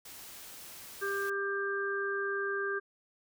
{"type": "noise", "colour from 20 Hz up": "white", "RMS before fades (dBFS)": -48, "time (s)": [0.05, 1.3], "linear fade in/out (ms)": 5}
{"type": "harmonic tone", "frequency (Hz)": 396.8, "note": "G4", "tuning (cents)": 21, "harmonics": [1, 3, 4], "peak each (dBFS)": [-34, -39, -34], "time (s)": [1.01, 2.8], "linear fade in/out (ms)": 20}
{"effects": []}